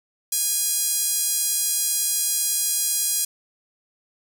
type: tone with high-pass filter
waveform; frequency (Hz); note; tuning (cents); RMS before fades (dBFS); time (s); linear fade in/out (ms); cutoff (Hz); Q
5% pulse; 822; G#5; -18; -23; 0.32-3.25; 5; 7700; 0.56
effects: none